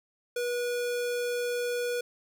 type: tone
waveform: square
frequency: 485.2 Hz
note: B4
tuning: 31 cents flat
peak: -29 dBFS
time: 0.36-2.01 s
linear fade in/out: 5 ms
effects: none